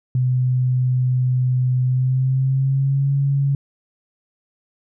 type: tone with pitch glide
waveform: sine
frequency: 126.9 to 139.19 Hz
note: B2 to C#3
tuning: +47 to +7 cents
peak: -15 dBFS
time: 0.15-3.55 s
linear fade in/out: 2 ms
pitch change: +160 cents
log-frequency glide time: 1.83-3.12 s
effects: none